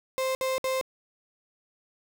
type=tone bursts; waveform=35% pulse; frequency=523.3 Hz; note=C5; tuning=in tune; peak=-24 dBFS; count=3; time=0.18-0.812 s; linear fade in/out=0 ms; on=170 ms; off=61 ms; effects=none